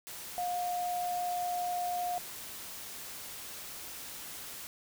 sine tone in noise, 712 Hz, F5, 33 cents sharp, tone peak -31 dBFS, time 0.38-2.18 s, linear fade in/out 0 ms, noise white, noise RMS -44 dBFS, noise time 0.07-4.67 s, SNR +10 dB, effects none

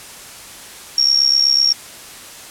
sine tone with amplitude modulation, 5540 Hz, F8, 15 cents flat, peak -7 dBFS, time 0.98-1.73 s, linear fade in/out 2 ms, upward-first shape sine, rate 68 Hz, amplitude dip 85%, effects white hiss -36 dBFS RMS until 2.5 s + low-pass 11000 Hz 12 dB/octave

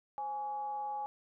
sine tone with frequency modulation, 833 Hz, G#5, 5 cents sharp, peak -35 dBFS, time 0.18-1.06 s, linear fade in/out 0 ms, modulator 307 Hz, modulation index 0.32, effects none

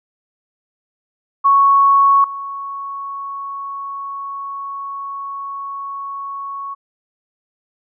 sine tone with level steps, 1108.7 Hz, C#6, in tune, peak -8 / -24 dBFS, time 1.44-6.75 s, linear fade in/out 20 ms, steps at 2.24 s, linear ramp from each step 2 ms, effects none

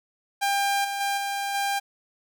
sawtooth tone with level steps, 798 Hz, G5, 31 cents sharp, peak -18 / -24 / -20 / -23 / -20 dBFS, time 0.41-1.8 s, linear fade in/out 20 ms, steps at 0.84 / 1 / 1.17 / 1.54 s, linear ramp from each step 10 ms, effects none

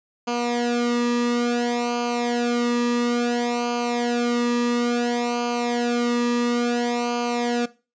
sawtooth tone with flanger, 240 Hz, B3, 49 cents flat, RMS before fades -23 dBFS, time 0.27-7.66 s, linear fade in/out 10 ms, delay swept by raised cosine 0.54 to 1.35 ms, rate 0.58 Hz, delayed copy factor -0.9, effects noise-tail reverb RT60 0.3 s tail -18 dB re dry + resampled to 16000 Hz

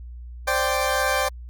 20% pulse chord, C suspended second, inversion none, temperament equal, 523.3 / 587.3 / 784 Hz, C5 / D5 / G5, 0 / 0 / 0 cents, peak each -20 dBFS, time 0.47-1.29 s, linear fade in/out 10 ms, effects added 60 Hz sine -35 dBFS peak until 1.49 s + Opus 48 kbps

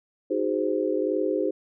sine chord, Ab dominant seventh, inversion second, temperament just, 311.5 / 373.8 / 415.3 / 519.1 Hz, Eb4 / Gb4 / Ab4 / C5, +2 / +18 / 0 / -14 cents, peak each -28 dBFS, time 0.3-1.51 s, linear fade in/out 10 ms, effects none

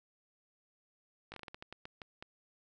slowing click train, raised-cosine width 0.3 ms, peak -29 dBFS, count 12, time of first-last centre 1.32-2.225 s, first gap 19 ms, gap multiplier 1.27, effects none

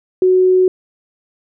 sine tone, 370 Hz, F#4, in tune, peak -8 dBFS, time 0.22-0.68 s, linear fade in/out 2 ms, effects none

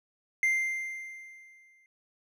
triangle tone with exponential decay, 2093 Hz, C7, in tune, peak -20 dBFS, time 0.43-1.86 s, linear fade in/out 1 ms, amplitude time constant 310 ms, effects none

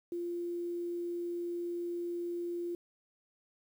sine tone with quantisation, 346.5 Hz, F4, 14 cents flat, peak -34 dBFS, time 0.12-2.75 s, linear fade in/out 2 ms, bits 10, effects none

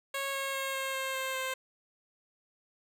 10% pulse tone with pitch steps, 549 / 544.6 / 540.2 / 535.8 / 531.5 / 527.2 / 523 Hz, C#5 / C#5 / C#5 / C5 / C5 / C5 / C5, -17 / -31 / -45 / +41 / +27 / +13 / -1 cents, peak -24 dBFS, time 0.14-1.54 s, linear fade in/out 5 ms, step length 200 ms, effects none

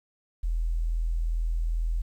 sine tone, 41.2 Hz, E1, in tune, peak -24 dBFS, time 0.43-2.02 s, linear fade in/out 10 ms, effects 10-bit

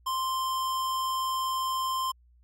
square tone, 1046.5 Hz, C6, in tune, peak -28 dBFS, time 0.06-2.12 s, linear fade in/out 10 ms, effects added 60 Hz sine -57 dBFS peak until 2.43 s + AAC 64 kbps

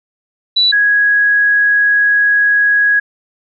sine tone pair in turn, 3951 / 1661.2 Hz, B7 / G#6, 0 / 0 cents, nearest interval octave + minor third, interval 1500 cents, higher first, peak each -8 dBFS, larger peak neither, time 0.56-0.72 / 0.72-3 s, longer second, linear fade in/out 10 ms, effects none

